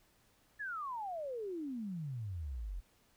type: exponential sweep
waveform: sine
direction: down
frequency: 1760 to 41.02 Hz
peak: -38 dBFS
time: 0.59-2.81 s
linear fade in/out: 20 ms
effects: pink hiss -70 dBFS RMS until 3.16 s